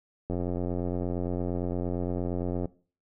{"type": "click train", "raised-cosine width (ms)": 2, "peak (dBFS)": -18, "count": 210, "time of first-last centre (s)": [0.3, 2.656], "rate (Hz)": 88.7, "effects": ["noise-tail reverb RT60 0.4 s tail -20 dB re dry"]}